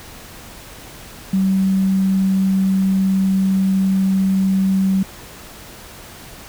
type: tone with quantisation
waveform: sine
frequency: 191.5 Hz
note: G3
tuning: 40 cents flat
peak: -13 dBFS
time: 1.33-5.03 s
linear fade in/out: 5 ms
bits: 7
effects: pink hiss -38 dBFS RMS until 6.48 s